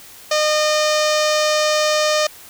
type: tone with low-pass filter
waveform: sawtooth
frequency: 610 Hz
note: D#5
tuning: 34 cents flat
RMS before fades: -17 dBFS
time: 0.31-2.27 s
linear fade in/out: 5 ms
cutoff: 5900 Hz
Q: 2.5
effects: white hiss -41 dBFS RMS until 2.49 s